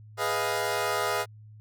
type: chord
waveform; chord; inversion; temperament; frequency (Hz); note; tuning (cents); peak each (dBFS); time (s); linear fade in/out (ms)
20% pulse; F half-diminished seventh; first; equal; 415.3 / 493.9 / 622.3 / 698.5; Ab4 / Cb5 / Eb5 / F5; 0 / 0 / 0 / 0; -27; 0.17-1.26; 50
effects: added 107 Hz sine -46 dBFS peak until 1.6 s